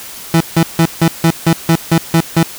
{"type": "tone bursts", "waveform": "30% pulse", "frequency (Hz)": 164.81, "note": "E3", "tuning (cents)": 0, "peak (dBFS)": -4, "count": 10, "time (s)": [0.34, 2.43], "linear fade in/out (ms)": 2, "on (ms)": 65, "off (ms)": 160, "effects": ["white hiss -30 dBFS RMS until 2.58 s"]}